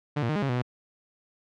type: tone with pitch steps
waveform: sawtooth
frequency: 147.5 / 116.5 / 153.6 / 205.5 / 137.3 / 123 / 124.2 Hz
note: D3 / A#2 / D#3 / G#3 / C#3 / B2 / B2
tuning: +8 / -1 / -22 / -18 / -16 / -7 / +10 cents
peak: -21 dBFS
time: 0.16-0.622 s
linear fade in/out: 10 ms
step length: 66 ms
effects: low-pass 3000 Hz 12 dB/octave